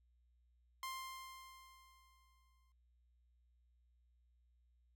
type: tone with exponential decay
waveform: sawtooth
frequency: 1052 Hz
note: C6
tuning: 9 cents sharp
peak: -38 dBFS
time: 0.83-2.72 s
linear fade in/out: 1 ms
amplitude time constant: 410 ms
effects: added 60 Hz sine -70 dBFS peak until 4.95 s